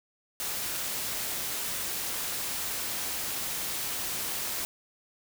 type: noise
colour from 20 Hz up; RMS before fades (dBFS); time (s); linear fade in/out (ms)
white; -33; 0.4-4.65; 0
effects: none